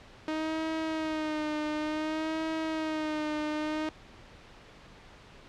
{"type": "tone with vibrato", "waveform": "sawtooth", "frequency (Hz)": 311.1, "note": "D#4", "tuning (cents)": 0, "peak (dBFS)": -26, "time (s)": [0.28, 3.89], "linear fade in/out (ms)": 0, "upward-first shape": "sine", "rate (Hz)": 0.56, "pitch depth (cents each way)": 45, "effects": ["pink hiss -52 dBFS RMS until 5.48 s", "low-pass 4000 Hz 12 dB/octave"]}